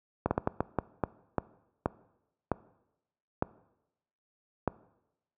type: slowing click train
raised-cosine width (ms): 1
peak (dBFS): -12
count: 12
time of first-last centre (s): 0.26-4.677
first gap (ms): 50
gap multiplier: 1.38
effects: noise-tail reverb RT60 0.9 s tail -20 dB re dry + high-pass 60 Hz 12 dB/octave